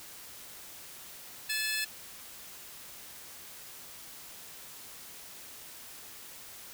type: tone cluster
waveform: sawtooth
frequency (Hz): 1732 / 2609 / 4178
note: A6 / E7 / C8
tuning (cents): -28 / -18 / -3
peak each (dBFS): -31 / -31 / -33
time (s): 1.49-1.85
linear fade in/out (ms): 10
effects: white hiss -48 dBFS RMS until 6.73 s